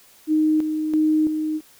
sine tone with tremolo, 310 Hz, D#4, 6 cents flat, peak -15 dBFS, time 0.27-1.61 s, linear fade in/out 50 ms, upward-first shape square, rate 1.5 Hz, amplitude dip 50%, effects white hiss -52 dBFS RMS until 1.79 s

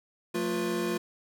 square tone cluster, 179.2 / 224.2 / 351.8 / 487.7 Hz, F3 / A3 / F4 / B4, +45 / +33 / +13 / -22 cents, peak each -37 / -35 / -31 / -38 dBFS, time 0.34-0.98 s, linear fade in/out 10 ms, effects none

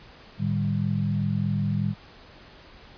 sine tone cluster, 109.4 / 152.5 / 197.6 Hz, A2 / D#3 / G3, -9 / -34 / +14 cents, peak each -27 dBFS, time 0.38-1.95 s, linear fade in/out 50 ms, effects pink hiss -49 dBFS RMS until 2.97 s + resampled to 11025 Hz

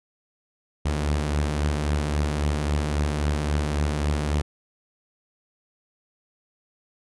sawtooth beating tone pair, 73.42 / 77.12 Hz, D2 / D#2, 0 / -15 cents, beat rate 3.7 Hz, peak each -19 / -26 dBFS, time 0.85-4.42 s, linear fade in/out 10 ms, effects resampled to 24000 Hz

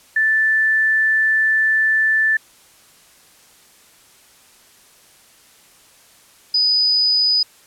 sine tone pair in turn, 1760 / 4978 Hz, A6 / D#8, 0 / 0 cents, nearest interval octave + tritone, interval 1800 cents, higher second, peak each -13 dBFS, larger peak neither, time 0.16-2.37 / 6.54-7.43 s, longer first, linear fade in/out 5 ms, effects white hiss -50 dBFS RMS until 7.66 s + low-pass 12000 Hz 12 dB/octave

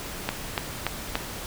click train, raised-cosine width 0.3 ms, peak -8 dBFS, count 4, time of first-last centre 0.29-1.155 s, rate 3.47 Hz, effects pink hiss -36 dBFS RMS until 1.46 s

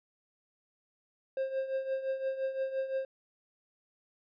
triangle tone with tremolo, 532 Hz, C5, 29 cents sharp, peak -26 dBFS, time 1.37-3.05 s, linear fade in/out 2 ms, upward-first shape triangle, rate 5.8 Hz, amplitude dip 75%, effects resampled to 11025 Hz

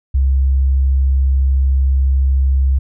sine tone, 66.9 Hz, C2, 39 cents sharp, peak -10 dBFS, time 0.14-2.79 s, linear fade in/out 10 ms, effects none

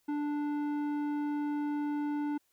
square tone with low-pass filter, 293.7 Hz, D4, in tune, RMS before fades -33 dBFS, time 0.08-2.38 s, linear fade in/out 10 ms, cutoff 1200 Hz, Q 0.63, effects white hiss -74 dBFS RMS until 2.52 s

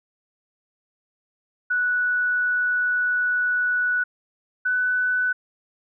sine tone pair in turn, 1476 / 1495.7 Hz, F#6 / F#6, -5 / +18 cents, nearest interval unison, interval 23 cents, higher second, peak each -19 dBFS, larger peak neither, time 1.7-4.04 / 4.65-5.33 s, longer first, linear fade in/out 10 ms, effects none

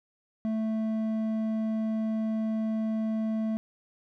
sine tone with hard clipping, 220 Hz, A3, in tune, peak -28 dBFS, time 0.45-3.57 s, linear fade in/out 0 ms, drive 6 dB, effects none

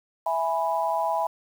sine chord, E major, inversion none, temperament equal, 659.3 / 830.6 / 987.8 Hz, E5 / G#5 / B5, 0 / 0 / 0 cents, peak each -27 dBFS, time 0.26-1.27 s, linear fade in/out 5 ms, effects 8-bit

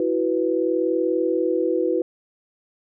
sine chord, E suspended second, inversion none, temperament equal, 329.6 / 370 / 493.9 Hz, E4 / F#4 / B4, 0 / 0 / 0 cents, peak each -23 dBFS, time 0-2.02 s, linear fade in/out 2 ms, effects none

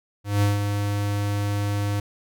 square tone with ADSR envelope, 102.1 Hz, G#2, 29 cents flat, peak -17 dBFS, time 0.24-2 s, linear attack 180 ms, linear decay 160 ms, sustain -6 dB, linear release 4 ms, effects none

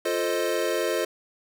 square chord, F dominant seventh, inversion none, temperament equal, 349.2 / 440 / 523.3 / 622.3 Hz, F4 / A4 / C5 / Eb5, 0 / 0 / 0 / 0 cents, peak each -30 dBFS, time 0.05-1.05 s, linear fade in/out 5 ms, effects none

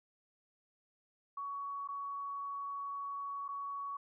sine tone with dropouts, 1122 Hz, C#6, 21 cents sharp, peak -38 dBFS, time 1.37-3.97 s, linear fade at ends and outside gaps 5 ms, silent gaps 1.876-1.886 / 3.481-3.487 s, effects none

